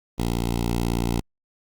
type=tone with notch filter; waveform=10% pulse; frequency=58.27 Hz; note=A#1; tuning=in tune; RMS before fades=-24 dBFS; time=0.18-1.21 s; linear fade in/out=10 ms; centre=1600 Hz; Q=1.4; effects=Opus 32 kbps